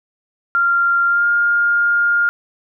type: tone with pitch glide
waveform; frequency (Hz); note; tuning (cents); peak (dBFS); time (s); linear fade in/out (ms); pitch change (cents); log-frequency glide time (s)
sine; 1388 to 1411.4; F6 to F6; -11 to +18; -12; 0.55-2.29; 0; +29; 1.07-1.27
effects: none